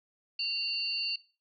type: tone cluster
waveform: sine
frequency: 2769 / 4269 / 4552 Hz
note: F7 / C8 / C#8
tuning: -15 / +34 / +45 cents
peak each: -34 / -40 / -32 dBFS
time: 0.39-1.16 s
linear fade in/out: 5 ms
effects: noise-tail reverb RT60 0.4 s tail -21 dB re dry